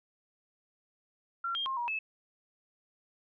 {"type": "tone with pitch steps", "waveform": "sine", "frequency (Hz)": [1369, 3213, 1064, 955, 2607], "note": ["F6", "G7", "C6", "A#5", "E7"], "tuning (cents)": [-35, 42, 29, 42, -20], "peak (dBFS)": -31, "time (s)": [1.44, 1.99], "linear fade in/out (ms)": 5, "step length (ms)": 110, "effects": []}